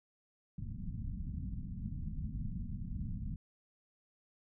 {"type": "low-pass noise", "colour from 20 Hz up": "pink", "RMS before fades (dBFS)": -40, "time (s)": [0.58, 3.36], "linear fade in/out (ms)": 5, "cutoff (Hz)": 230, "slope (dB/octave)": 48, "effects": []}